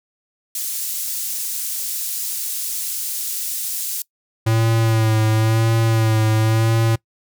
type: high-pass noise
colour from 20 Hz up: pink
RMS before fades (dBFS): -25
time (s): 0.55-4.02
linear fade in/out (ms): 2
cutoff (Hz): 7800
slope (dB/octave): 12
type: tone with vibrato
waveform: square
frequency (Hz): 111.5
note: A2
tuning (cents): +23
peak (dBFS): -15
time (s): 4.46-6.96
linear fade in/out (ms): 10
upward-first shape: sine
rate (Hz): 0.96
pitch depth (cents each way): 34
effects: noise-tail reverb RT60 0.1 s tail -23 dB re dry